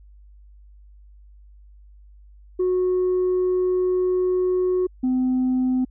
sine tone pair in turn, 366.2 / 255.8 Hz, F#4 / C4, -18 / -39 cents, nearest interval tritone, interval 621 cents, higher first, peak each -16 dBFS, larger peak neither, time 2.59-4.87 / 5.03-5.85 s, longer first, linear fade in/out 10 ms, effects tanh soft clip ceiling -16 dBFS + added 50 Hz sine -45 dBFS peak until 5.9 s

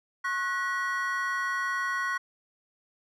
triangle tone cluster, 1091 / 1475 / 1917 Hz, C#6 / F#6 / A#6, -28 / -6 / +48 cents, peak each -30 dBFS, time 0.24-2.18 s, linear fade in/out 10 ms, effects none

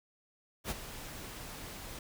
pink noise with ADSR envelope, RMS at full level -35 dBFS, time 0.64-1.99 s, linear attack 65 ms, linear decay 26 ms, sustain -10 dB, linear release 3 ms, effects none

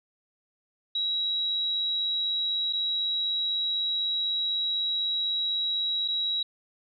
sine tone with dropouts, 3868 Hz, B7, 37 cents flat, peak -25 dBFS, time 0.95-6.43 s, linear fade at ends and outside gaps 5 ms, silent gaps 2.727-2.732 / 6.079-6.083 s, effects none

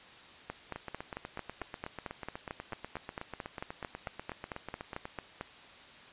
two click trains, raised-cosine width 0.5 ms, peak -22 / -24 dBFS, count 23 / 36, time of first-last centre 0.5-5.411 / 0.76-5.054 s, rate 4.48 / 8.15 Hz, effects white hiss -53 dBFS RMS until 6.12 s + resampled to 8000 Hz

